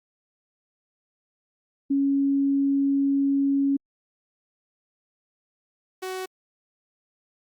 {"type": "tone pair in turn", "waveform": ["sine", "sawtooth"], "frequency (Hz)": [277.2, 373.8], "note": ["C#4", "F#4"], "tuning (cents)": [0, 18], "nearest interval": "perfect fourth", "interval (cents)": 518, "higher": "second", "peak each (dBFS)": [-19, -26], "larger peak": "first", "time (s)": [[1.9, 3.77], [6.02, 6.26]], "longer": "first", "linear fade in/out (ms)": 10, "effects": ["Opus 32 kbps"]}